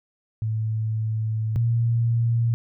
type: tone pair in turn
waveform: sine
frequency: 110 / 116.54 Hz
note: A2 / A#2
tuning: 0 / 0 cents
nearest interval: minor second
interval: 100 cents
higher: second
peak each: -22 / -18 dBFS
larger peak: second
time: 0.42-1.56 / 1.56-2.54 s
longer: first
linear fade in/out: 0 ms
effects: none